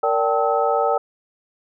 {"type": "tone cluster", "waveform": "sine", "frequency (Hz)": [463.2, 580, 778, 874, 1290], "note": ["A#4", "D5", "G5", "A5", "E6"], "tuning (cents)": [-11, -22, -13, -12, -38], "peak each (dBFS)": [-22, -22, -21, -27, -24], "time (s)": [0.03, 0.98], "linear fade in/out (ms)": 5, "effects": []}